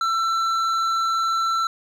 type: tone with hard clipping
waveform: sine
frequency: 1339 Hz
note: E6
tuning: 27 cents sharp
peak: -21 dBFS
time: 0.01-1.67 s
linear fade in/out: 2 ms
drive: 8 dB
effects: none